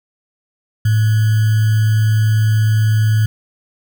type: tone with sample-and-hold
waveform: sine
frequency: 108.7 Hz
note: A2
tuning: 21 cents flat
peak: -10 dBFS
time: 0.85-3.26 s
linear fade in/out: 5 ms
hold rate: 1575 Hz
effects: none